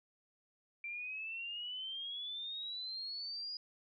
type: exponential sweep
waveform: sine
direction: up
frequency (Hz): 2349 to 4925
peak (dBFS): -40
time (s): 0.84-3.57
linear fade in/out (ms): 2
effects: none